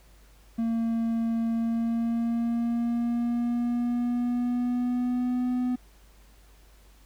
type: tone with pitch glide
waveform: triangle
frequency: 228.7 to 249.4 Hz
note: A#3 to B3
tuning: -33 to +17 cents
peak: -22 dBFS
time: 0.58-5.76 s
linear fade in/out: 10 ms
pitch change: +150 cents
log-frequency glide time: 1.52-5.48 s
effects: added 50 Hz sine -53 dBFS peak until 7.05 s + pink hiss -60 dBFS RMS until 7.05 s